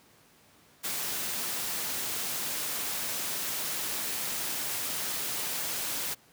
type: noise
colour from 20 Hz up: white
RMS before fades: -33 dBFS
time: 0.83-6.15 s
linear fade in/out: 20 ms
effects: pink hiss -60 dBFS RMS until 6.32 s + high-pass 100 Hz 12 dB/octave